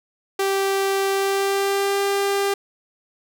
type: tone with pitch glide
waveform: sawtooth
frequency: 390.7 to 398 Hz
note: G4 to G4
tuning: -6 to +26 cents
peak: -15 dBFS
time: 0.39-2.54 s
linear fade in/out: 5 ms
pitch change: +32 cents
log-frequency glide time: 1.11-1.99 s
effects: 9-bit